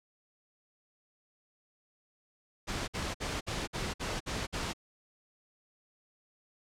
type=noise bursts; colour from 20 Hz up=pink; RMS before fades=-35 dBFS; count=8; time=2.67-4.735 s; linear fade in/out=20 ms; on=210 ms; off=55 ms; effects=low-pass 7000 Hz 12 dB/octave